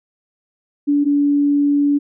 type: tone pair in turn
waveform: sine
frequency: 288.3 / 287.2 Hz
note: D4 / D4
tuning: -32 / -39 cents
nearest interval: unison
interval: 7 cents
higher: first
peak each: -12 dBFS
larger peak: neither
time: 0.87-1.05 / 1.05-1.99 s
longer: second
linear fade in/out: 20 ms
effects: none

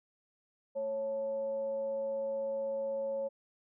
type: tone with frequency modulation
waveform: sine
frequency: 550 Hz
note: C#5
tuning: 14 cents flat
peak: -32 dBFS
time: 0.75-3.29 s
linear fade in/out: 20 ms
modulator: 329 Hz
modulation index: 0.24
effects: none

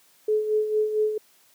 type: tone with tremolo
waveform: sine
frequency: 428.5 Hz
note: A4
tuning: 46 cents flat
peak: -18 dBFS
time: 0.28-1.18 s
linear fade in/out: 5 ms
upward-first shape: sine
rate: 4.4 Hz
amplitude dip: 60%
effects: white hiss -59 dBFS RMS until 1.54 s + high-pass 150 Hz 12 dB/octave

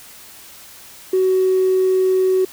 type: tone with tanh clipping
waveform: triangle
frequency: 374.7 Hz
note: F#4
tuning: 22 cents sharp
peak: -12 dBFS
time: 1.13-2.45 s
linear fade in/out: 5 ms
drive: 1 dB
effects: white hiss -41 dBFS RMS until 2.52 s

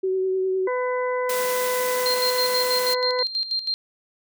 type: tone with vibrato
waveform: sine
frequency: 377 Hz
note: F#4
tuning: 32 cents sharp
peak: -20 dBFS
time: 0.03-0.68 s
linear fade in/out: 10 ms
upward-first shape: triangle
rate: 9.8 Hz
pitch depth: 20 cents each way
type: harmonic tone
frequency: 501 Hz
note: B4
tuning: 25 cents sharp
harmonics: 1 / 2 / 3 / 4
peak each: -23 / -28 / -37 / -33 dBFS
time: 0.67-3.23 s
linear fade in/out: 5 ms
type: high-pass noise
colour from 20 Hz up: white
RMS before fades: -30 dBFS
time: 1.29-2.94 s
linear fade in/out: 5 ms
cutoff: 160 Hz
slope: 48 dB/octave
type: tone with tremolo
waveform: sine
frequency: 4181 Hz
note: C8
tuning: 2 cents flat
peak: -21 dBFS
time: 2.06-3.74 s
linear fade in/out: 0 ms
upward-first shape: square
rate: 6.2 Hz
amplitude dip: 70%
effects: none

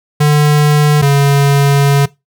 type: tone pair in turn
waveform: square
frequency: 148.7 / 140.73 Hz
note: D3 / C#3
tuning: +22 / +27 cents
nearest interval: minor second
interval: 95 cents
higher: first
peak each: -7 dBFS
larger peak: neither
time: 0.2-1.02 / 1.02-2.06 s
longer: second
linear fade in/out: 10 ms
effects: noise-tail reverb RT60 0.2 s tail -20 dB re dry

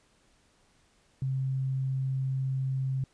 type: tone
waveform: sine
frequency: 132.8 Hz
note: C3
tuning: 26 cents sharp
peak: -27 dBFS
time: 1.22-3.04 s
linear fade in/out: 2 ms
effects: pink hiss -66 dBFS RMS until 3.13 s + resampled to 22050 Hz

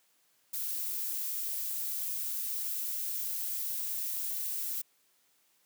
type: noise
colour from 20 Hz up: violet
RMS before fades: -35 dBFS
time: 0.53-4.82 s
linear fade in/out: 10 ms
effects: white hiss -70 dBFS RMS until 5.65 s + high-pass 150 Hz 12 dB/octave

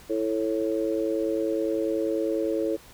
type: harmonic tone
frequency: 110 Hz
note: A2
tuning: in tune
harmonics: 3 / 4 / 5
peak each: -27 / -28 / -29 dBFS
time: 0.09-2.77 s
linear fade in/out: 20 ms
effects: pink hiss -50 dBFS RMS until 2.93 s

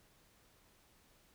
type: silence
effects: pink hiss -68 dBFS RMS until 1.34 s

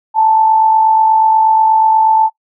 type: tone with amplitude modulation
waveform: sine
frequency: 880 Hz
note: A5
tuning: in tune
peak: -5 dBFS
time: 0.14-2.3 s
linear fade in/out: 50 ms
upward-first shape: sine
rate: 48.3 Hz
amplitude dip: 40%
effects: noise-tail reverb RT60 0.1 s tail -19 dB re dry

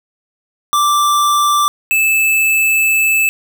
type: tone pair in turn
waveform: square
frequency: 1174.7 / 2623 Hz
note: D6 / E7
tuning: 0 / -9 cents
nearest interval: octave + major second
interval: 1391 cents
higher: second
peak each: -11 dBFS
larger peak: neither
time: 0.73-1.68 / 1.91-3.29 s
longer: second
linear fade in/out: 0 ms
effects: none

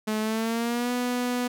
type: tone with pitch glide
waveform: sawtooth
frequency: 215.7 to 246.3 Hz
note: A3 to B3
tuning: -34 to -5 cents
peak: -21 dBFS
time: 0.07-1.48 s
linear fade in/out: 10 ms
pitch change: +229 cents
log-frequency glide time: 0.2-0.92 s
effects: none

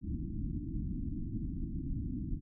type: low-pass noise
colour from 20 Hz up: pink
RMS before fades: -37 dBFS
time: 0.01-2.41 s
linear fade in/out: 50 ms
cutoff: 320 Hz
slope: 96 dB/octave
effects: none

